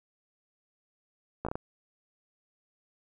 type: slowing click train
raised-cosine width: 1 ms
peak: -19 dBFS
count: 5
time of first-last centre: 1.45-1.555 s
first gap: 15 ms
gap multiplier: 1.39
effects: 10-bit